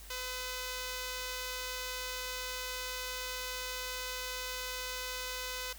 5% pulse tone pair together, 505 / 1272.5 Hz, B4 / D#6, +39 / +39 cents, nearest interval octave + major third, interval 1600 cents, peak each -26 / -35 dBFS, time 0.1-5.73 s, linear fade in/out 5 ms, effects added 50 Hz sine -50 dBFS peak until 5.78 s + white hiss -53 dBFS RMS until 5.78 s

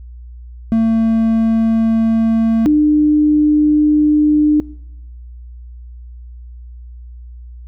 triangle / sine tone pair in turn, 225.1 / 300.5 Hz, A3 / D4, +40 / +40 cents, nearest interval perfect fourth, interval 500 cents, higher second, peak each -8 dBFS, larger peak neither, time 0.72-2.66 / 2.66-4.6 s, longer neither, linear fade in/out 0 ms, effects noise-tail reverb RT60 0.9 s tail -24 dB re dry + added 60 Hz sine -31 dBFS peak until 7.67 s

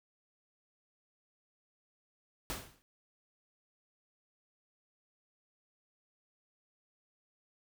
pink noise with exponential decay, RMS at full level -35 dBFS, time 2.5-2.82 s, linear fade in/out 0 ms, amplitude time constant 69 ms, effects none

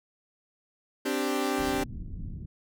sawtooth chord, C suspended second, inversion none, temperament equal, 261.6 / 293.7 / 392 Hz, C4 / D4 / G4, 0 / 0 / 0 cents, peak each -27 dBFS, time 1.05-1.84 s, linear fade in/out 10 ms
pink low-pass noise, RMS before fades -38 dBFS, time 1.58-2.46 s, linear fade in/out 10 ms, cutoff 230 Hz, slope 24 dB/octave
effects none

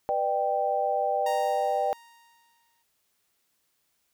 sine chord, G major, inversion first, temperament equal with one note detuned, 493.9 / 600.4 / 784 Hz, B4 / D5 / G5, 0 / +38 / 0 cents, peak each -31 / -28 / -26 dBFS, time 0.09-1.93 s, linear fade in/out 0 ms
sawtooth tone with exponential decay, 932.3 Hz, A#5, in tune, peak -28 dBFS, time 1.26-2.83 s, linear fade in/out 5 ms, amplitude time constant 340 ms
effects white hiss -73 dBFS RMS until 4.13 s

